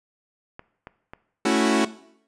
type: clicks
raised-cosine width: 0.5 ms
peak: -23 dBFS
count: 3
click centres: 0.594 / 0.871 / 1.135 s
type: chord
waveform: sawtooth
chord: F# minor seventh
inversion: first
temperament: equal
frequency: 220 / 277.2 / 329.6 / 370 Hz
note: A3 / C#4 / E4 / F#4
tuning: 0 / 0 / 0 / 0 cents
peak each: -20 dBFS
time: 1.45-1.85 s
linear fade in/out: 5 ms
effects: noise-tail reverb RT60 0.7 s tail -17 dB re dry + resampled to 22050 Hz